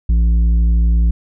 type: tone with tanh clipping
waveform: sine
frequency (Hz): 57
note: A#1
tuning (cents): -38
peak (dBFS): -11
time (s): 0.09-1.11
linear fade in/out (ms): 5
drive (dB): 7
effects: none